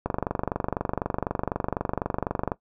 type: click train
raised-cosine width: 1 ms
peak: -11 dBFS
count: 60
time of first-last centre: 0.06-2.518 s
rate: 24 Hz
effects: noise-tail reverb RT60 0.1 s tail -17 dB re dry